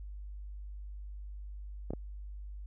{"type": "clicks", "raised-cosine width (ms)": 2, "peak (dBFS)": -23, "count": 2, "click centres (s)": [1.906, 1.935], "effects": ["added 50 Hz sine -41 dBFS peak until 2.66 s"]}